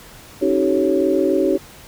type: tone cluster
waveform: sine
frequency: 274.7 / 315.7 / 379.4 / 426.7 / 554 Hz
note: C#4 / D#4 / F#4 / G#4 / C#5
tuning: -16 / +25 / +43 / +47 / -1 cents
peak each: -22 / -20 / -18 / -27 / -21 dBFS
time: 0.41-1.58 s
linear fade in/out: 20 ms
effects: pink hiss -42 dBFS RMS until 1.87 s